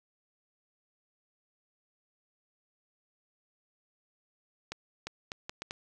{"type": "accelerating click train", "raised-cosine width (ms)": 0.2, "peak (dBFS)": -20, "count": 6, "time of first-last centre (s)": [4.72, 5.709], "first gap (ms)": 350, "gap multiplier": 0.71, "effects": []}